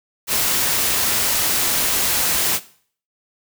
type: noise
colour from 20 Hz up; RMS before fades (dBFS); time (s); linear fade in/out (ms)
white; -19; 0.27-2.6; 50
effects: noise-tail reverb RT60 0.5 s tail -17 dB re dry